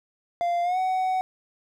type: tone with pitch glide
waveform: triangle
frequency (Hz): 694 to 748.1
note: F5 to F#5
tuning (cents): -11 to +19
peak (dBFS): -20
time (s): 0.41-1.21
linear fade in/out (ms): 0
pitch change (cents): +130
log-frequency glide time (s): 0.63-0.78
effects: none